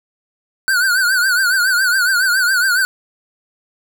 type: tone with vibrato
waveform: square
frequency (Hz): 1495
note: F#6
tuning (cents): +17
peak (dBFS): -13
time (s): 0.68-2.85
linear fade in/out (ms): 0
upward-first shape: triangle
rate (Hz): 7.2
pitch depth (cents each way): 120
effects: none